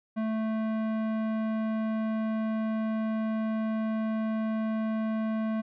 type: tone with tanh clipping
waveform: sine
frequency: 220 Hz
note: A3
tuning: in tune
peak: -29 dBFS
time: 0.16-5.62 s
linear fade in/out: 20 ms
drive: 16 dB
effects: none